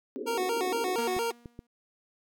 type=band-pass noise; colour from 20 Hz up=white; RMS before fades=-38 dBFS; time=0.16-0.96 s; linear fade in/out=0 ms; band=240 to 510 Hz; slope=96 dB/octave
type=tone with vibrato; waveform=25% pulse; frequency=413 Hz; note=G#4; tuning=10 cents flat; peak=-24 dBFS; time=0.26-1.32 s; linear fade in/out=20 ms; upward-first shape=square; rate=4.3 Hz; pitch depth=200 cents each way
type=tone with exponential decay; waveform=sawtooth; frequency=238 Hz; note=A#3; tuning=36 cents sharp; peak=-28 dBFS; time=0.98-1.67 s; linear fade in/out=5 ms; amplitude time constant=150 ms
type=clicks; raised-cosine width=3 ms; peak=-28 dBFS; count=3; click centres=1.166 / 1.458 / 1.591 s
effects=none